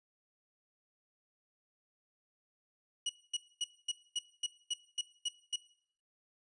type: tone bursts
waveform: sawtooth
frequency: 2913 Hz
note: F#7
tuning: 28 cents flat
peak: -29 dBFS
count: 10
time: 3.06-5.56 s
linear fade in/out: 5 ms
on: 34 ms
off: 240 ms
effects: noise-tail reverb RT60 0.6 s tail -19 dB re dry + resampled to 22050 Hz